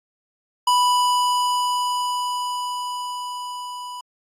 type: tone with level ramp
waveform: square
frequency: 987.8 Hz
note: B5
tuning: in tune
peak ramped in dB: -15 to -32 dBFS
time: 0.67-4.01 s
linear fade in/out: 5 ms
effects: low-pass 11000 Hz 12 dB/octave + AAC 64 kbps